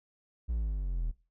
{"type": "exponential sweep", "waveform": "triangle", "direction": "down", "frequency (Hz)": [60.2, 38.89], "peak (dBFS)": -27, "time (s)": [0.48, 1.12], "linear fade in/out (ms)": 20, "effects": ["noise-tail reverb RT60 0.3 s tail -18 dB re dry"]}